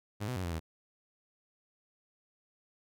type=tone with pitch steps; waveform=sawtooth; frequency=104 / 126 / 92.9 / 85.5 / 80.7 Hz; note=G#2 / B2 / F#2 / F2 / E2; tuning=+3 / +35 / +7 / -36 / -36 cents; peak=-30 dBFS; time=0.2-0.6 s; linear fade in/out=20 ms; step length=80 ms; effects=none